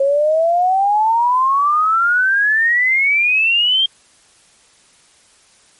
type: exponential sweep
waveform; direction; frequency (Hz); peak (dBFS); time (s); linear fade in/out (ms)
sine; up; 540 to 3213; -11; 0-3.86; 5
effects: white hiss -51 dBFS RMS until 5.79 s + MP3 48 kbps